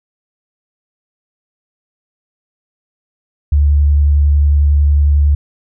sine tone with vibrato, 72.6 Hz, D2, 19 cents flat, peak -7 dBFS, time 3.52-5.35 s, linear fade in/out 5 ms, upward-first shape sine, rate 11 Hz, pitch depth 14 cents each way, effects none

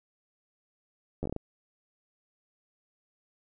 slowing click train, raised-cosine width 2 ms, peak -20 dBFS, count 7, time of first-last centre 1.23-1.363 s, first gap 11 ms, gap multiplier 1.28, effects none

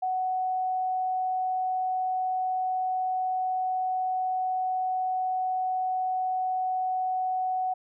sine tone, 744 Hz, F#5, 9 cents sharp, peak -25 dBFS, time 0.02-7.74 s, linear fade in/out 10 ms, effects none

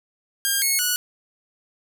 5% pulse tone with pitch steps, 1608 / 2186 / 1469 Hz, G6 / C#7 / F#6, +44 / -25 / -13 cents, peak -9 dBFS, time 0.45-0.96 s, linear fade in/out 0 ms, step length 170 ms, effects none

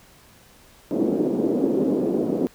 white band-pass noise, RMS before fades -22 dBFS, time 0.91-2.47 s, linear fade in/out 0 ms, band 220 to 400 Hz, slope 24 dB/octave, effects pink hiss -52 dBFS RMS until 2.54 s

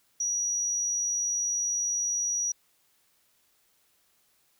sine tone, 5800 Hz, F#8, 35 cents flat, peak -25 dBFS, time 0.2-2.52 s, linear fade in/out 5 ms, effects tanh soft clip ceiling -21 dBFS + white hiss -68 dBFS RMS until 4.59 s

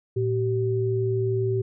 sine tone pair together, 114.06 / 384.3 Hz, A#2 / G4, -37 / -34 cents, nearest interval octave + major sixth, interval 2103 cents, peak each -24 dBFS, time 0.16-1.62 s, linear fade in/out 10 ms, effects none

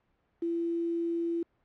sine tone with quantisation, 337.3 Hz, E4, 40 cents sharp, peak -28 dBFS, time 0.42-1.43 s, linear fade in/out 5 ms, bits 8, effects pink hiss -73 dBFS RMS until 1.64 s + low-pass 2000 Hz 12 dB/octave

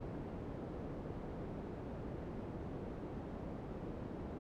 white low-pass noise, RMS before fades -45 dBFS, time 0-4.39 s, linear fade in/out 20 ms, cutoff 380 Hz, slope 12 dB/octave, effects none

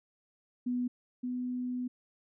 sine tone pair in turn, 246.9 / 249.2 Hz, B3 / B3, 0 / +16 cents, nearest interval unison, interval 16 cents, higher second, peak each -29 / -32 dBFS, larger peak first, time 0.66-0.88 / 1.23-1.88 s, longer second, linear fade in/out 10 ms, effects none

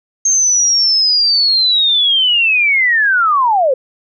sine linear sweep, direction down, 6420 to 493.9 Hz, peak -9 dBFS, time 0.25-3.74 s, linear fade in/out 5 ms, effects none

